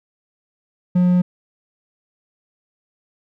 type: tone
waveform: triangle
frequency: 179.3 Hz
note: F3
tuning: 46 cents sharp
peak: -10 dBFS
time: 0.95-1.22 s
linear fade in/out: 10 ms
effects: none